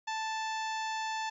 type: harmonic tone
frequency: 880 Hz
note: A5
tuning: in tune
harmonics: 1 / 2 / 3 / 4 / 5 / 6 / 7 / 8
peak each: -34 / -40 / -44 / -46 / -48 / -50 / -51 / -52 dBFS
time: 0.07-1.3 s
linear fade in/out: 10 ms
effects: 12-bit